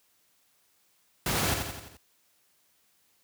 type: noise with echo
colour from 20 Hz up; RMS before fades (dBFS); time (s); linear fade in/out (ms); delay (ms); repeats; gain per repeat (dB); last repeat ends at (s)
pink; -28; 1.26-1.54; 2; 86; 5; -5; 1.97
effects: white hiss -68 dBFS RMS until 3.23 s + high-pass 60 Hz 12 dB/octave